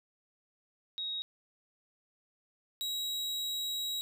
sine / 40% pulse tone pair in turn, 3781 / 3847 Hz, A#7 / B7, +24 / -46 cents, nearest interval unison, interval 30 cents, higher second, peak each -34 / -32 dBFS, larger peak second, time 0.98-1.22 / 2.81-4.01 s, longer second, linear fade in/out 0 ms, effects none

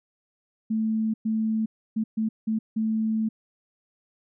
sine tone bursts at uneven times, 220 Hz, A3, in tune, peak -22 dBFS, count 6, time 0.7-1.14 / 1.25-1.66 / 1.96-2.04 / 2.17-2.29 / 2.47-2.59 / 2.76-3.29 s, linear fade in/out 10 ms, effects none

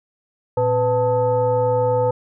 sine tone with frequency modulation, 500 Hz, B4, 21 cents sharp, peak -15 dBFS, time 0.57-2.11 s, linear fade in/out 5 ms, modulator 384 Hz, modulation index 0.87, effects none

